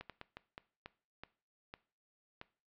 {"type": "slowing click train", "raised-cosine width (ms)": 0.3, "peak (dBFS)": -29, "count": 9, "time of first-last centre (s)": [0.01, 2.414], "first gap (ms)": 87, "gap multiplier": 1.34, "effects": ["noise-tail reverb RT60 0.4 s tail -19 dB re dry", "low-pass 4000 Hz 12 dB/octave"]}